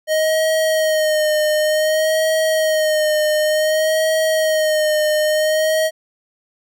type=tone with vibrato; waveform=square; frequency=622.3 Hz; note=D#5; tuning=in tune; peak=-15 dBFS; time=0.07-5.91 s; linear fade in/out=50 ms; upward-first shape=sine; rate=0.55 Hz; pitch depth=34 cents each way; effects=none